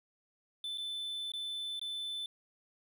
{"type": "tone with dropouts", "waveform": "triangle", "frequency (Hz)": 3520, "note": "A7", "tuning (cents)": 0, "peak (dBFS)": -35, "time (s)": [0.64, 2.26], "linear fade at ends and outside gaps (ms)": 2, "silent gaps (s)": [[0.775, 0.781], [1.319, 1.336], [1.795, 1.814]], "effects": []}